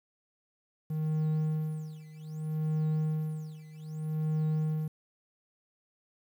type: tone with tremolo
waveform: triangle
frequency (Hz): 155.56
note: D#3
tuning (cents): 0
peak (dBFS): -24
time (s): 0.9-4.88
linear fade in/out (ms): 5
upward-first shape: sine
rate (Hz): 0.63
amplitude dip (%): 90
effects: 10-bit